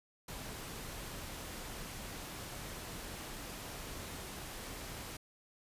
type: noise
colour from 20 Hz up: pink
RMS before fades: -45 dBFS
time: 0.28-5.17 s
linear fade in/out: 5 ms
effects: resampled to 32000 Hz